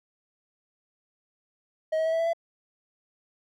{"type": "tone with pitch steps", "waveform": "triangle", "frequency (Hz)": [632, 639.7, 647.5, 655.4, 663.4, 671.5], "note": ["D#5", "D#5", "E5", "E5", "E5", "E5"], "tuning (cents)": [27, 48, -31, -10, 11, 32], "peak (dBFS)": -21, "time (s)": [1.92, 2.334], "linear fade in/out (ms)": 10, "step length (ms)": 69, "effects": []}